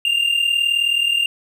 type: tone pair together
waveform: triangle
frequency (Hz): 2765 / 2804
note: F7 / F7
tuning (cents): -18 / +6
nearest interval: unison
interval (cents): 24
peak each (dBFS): -20 / -15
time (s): 0.05-1.26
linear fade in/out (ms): 2
effects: none